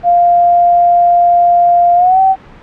sine tone with pitch glide, 698.5 to 766.1 Hz, F5 to G5, 0 to -40 cents, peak -5 dBFS, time 0.03-2.36 s, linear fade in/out 50 ms, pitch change +160 cents, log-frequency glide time 1.95-2.2 s, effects pink hiss -37 dBFS RMS until 2.62 s + low-pass 2000 Hz 12 dB/octave

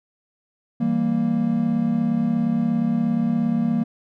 triangle chord, E diminished, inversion none, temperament equal, 164.81 / 196 / 233.1 Hz, E3 / G3 / Bb3, 0 / 0 / 0 cents, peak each -24 / -23 / -18 dBFS, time 0.8-3.84 s, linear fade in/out 10 ms, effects none

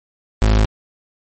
35% pulse tone, 53.2 Hz, G#1, 42 cents sharp, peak -9 dBFS, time 0.42-0.65 s, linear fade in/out 0 ms, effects MP3 32 kbps

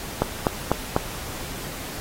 click train, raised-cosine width 1 ms, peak -4 dBFS, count 4, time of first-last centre 0.22-0.964 s, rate 4.03 Hz, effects pink hiss -35 dBFS RMS until 2 s + AAC 48 kbps

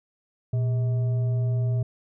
sine tone with frequency modulation, 119.7 Hz, A#2, 46 cents sharp, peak -21 dBFS, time 0.53-1.83 s, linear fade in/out 5 ms, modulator 522 Hz, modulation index 0.23, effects none

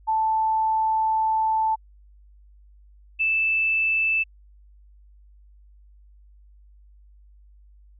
sine tone pair in turn, 880 / 2637 Hz, A5 / E7, 0 / 0 cents, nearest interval octave + perfect fifth, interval 1900 cents, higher second, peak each -19 dBFS, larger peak neither, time 0.07-1.76 / 3.19-4.24 s, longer first, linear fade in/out 20 ms, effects added 50 Hz sine -49 dBFS peak until 7.99 s

